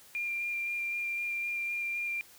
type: tone with vibrato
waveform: sine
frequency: 2391 Hz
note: D7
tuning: 30 cents sharp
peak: -31 dBFS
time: 0.15-2.21 s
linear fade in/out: 0 ms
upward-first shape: square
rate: 3.9 Hz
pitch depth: 9 cents each way
effects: white hiss -56 dBFS RMS until 2.38 s